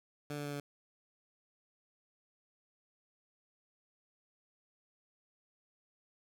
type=tone with pitch steps; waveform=15% pulse; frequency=146.83 / 145.73 / 144.64 / 143.56 Hz; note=D3 / D3 / D3 / D3; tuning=0 / -13 / -26 / -39 cents; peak=-32 dBFS; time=0.3-0.6 s; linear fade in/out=2 ms; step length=75 ms; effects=none